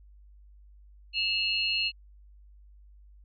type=tone cluster; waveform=sine; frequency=2658 / 2851 / 4244 Hz; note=E7 / F7 / C8; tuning=+14 / +35 / +24 cents; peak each=-30 dBFS; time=1.13-1.92 s; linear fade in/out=50 ms; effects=added 50 Hz sine -51 dBFS peak until 3.24 s